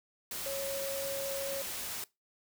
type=tone in noise; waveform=sine; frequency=550 Hz; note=C#5; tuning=14 cents flat; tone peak=-35 dBFS; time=0.46-1.62 s; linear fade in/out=2 ms; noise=white; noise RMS=-39 dBFS; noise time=0.31-2.04 s; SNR=+1 dB; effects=noise-tail reverb RT60 0.2 s tail -20 dB re dry